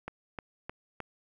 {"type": "click train", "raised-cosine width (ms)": 0.5, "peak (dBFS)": -22, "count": 4, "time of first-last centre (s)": [0.08, 1.003], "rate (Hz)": 3.25, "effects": ["10-bit"]}